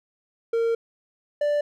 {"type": "tone pair in turn", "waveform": "triangle", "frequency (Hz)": [460, 587.1], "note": ["A#4", "D5"], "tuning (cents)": [-23, -1], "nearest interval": "major third", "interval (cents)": 422, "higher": "second", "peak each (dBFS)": -18, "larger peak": "neither", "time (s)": [[0.53, 0.75], [1.41, 1.61]], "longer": "first", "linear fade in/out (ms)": 5, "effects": []}